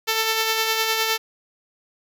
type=tone with tremolo; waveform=5% pulse; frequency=444.2 Hz; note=A4; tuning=16 cents sharp; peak=-7 dBFS; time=0.07-1.18 s; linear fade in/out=20 ms; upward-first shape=sine; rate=9.8 Hz; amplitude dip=35%; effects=none